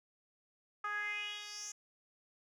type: tone with band-pass filter sweep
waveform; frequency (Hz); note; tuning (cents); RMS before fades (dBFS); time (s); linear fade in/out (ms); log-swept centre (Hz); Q
10% pulse; 415.3; G#4; 0; -41; 0.84-1.72; 5; 1300 to 6900; 5
effects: none